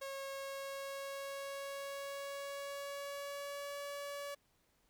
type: tone with pitch glide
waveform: sawtooth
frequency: 546 to 569.2 Hz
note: C#5 to C#5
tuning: -26 to +46 cents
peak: -38 dBFS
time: 0.01-4.35 s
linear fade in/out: 10 ms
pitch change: +72 cents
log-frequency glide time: 0.29-3.79 s
effects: pink hiss -75 dBFS RMS until 4.89 s